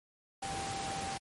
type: tone in noise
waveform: sine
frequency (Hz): 784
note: G5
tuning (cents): 0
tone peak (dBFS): -38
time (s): 0.42-1.18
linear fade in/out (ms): 10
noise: pink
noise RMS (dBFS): -39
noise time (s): 0.42-1.18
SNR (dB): -2
effects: high-pass 80 Hz 12 dB/octave + MP3 48 kbps